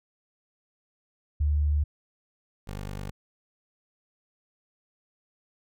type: tone pair in turn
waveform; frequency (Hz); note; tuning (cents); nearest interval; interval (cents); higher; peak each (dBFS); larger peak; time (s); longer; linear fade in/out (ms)
sine / 15% pulse; 73.9 / 49.71; D2 / G1; +11 / +25; perfect fifth; 686; first; -21 / -28; first; 1.4-1.84 / 2.67-3.11; neither; 10
effects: none